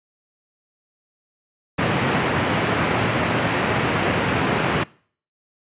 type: band-pass noise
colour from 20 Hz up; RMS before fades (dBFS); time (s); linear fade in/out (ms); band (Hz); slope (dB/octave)
pink; -21; 1.78-4.84; 10; 100 to 2800; 24
effects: noise-tail reverb RT60 0.5 s tail -23 dB re dry + resampled to 8000 Hz